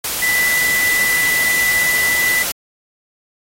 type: tone in noise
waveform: sine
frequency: 1987 Hz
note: B6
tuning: 10 cents sharp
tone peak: -14 dBFS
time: 0.22-2.43 s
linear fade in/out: 5 ms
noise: white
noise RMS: -21 dBFS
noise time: 0.04-2.52 s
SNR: +4 dB
effects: AAC 48 kbps